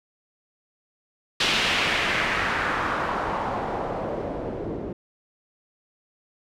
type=noise with low-pass filter sweep; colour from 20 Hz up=white; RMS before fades=-26 dBFS; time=1.4-4.93 s; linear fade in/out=5 ms; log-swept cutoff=3500 to 360 Hz; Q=1.7; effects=none